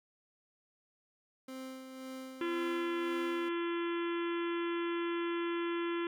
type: tone with tremolo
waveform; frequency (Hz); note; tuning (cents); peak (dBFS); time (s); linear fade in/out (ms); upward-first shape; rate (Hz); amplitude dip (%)
30% pulse; 261.6; C4; 0; -39; 1.48-3.49; 5; sine; 1.9; 45
type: harmonic tone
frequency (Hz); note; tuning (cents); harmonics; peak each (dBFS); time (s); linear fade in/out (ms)
341.4; F4; -39; 1 / 3 / 4 / 5 / 6 / 7 / 8 / 9 / 10; -33 / -43 / -45 / -47 / -49 / -50 / -51 / -52 / -53; 2.41-6.07; 2
effects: none